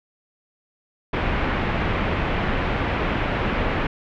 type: low-pass noise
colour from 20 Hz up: pink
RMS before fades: -23 dBFS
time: 1.13-3.87 s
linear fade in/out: 5 ms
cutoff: 2700 Hz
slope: 24 dB/octave
effects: none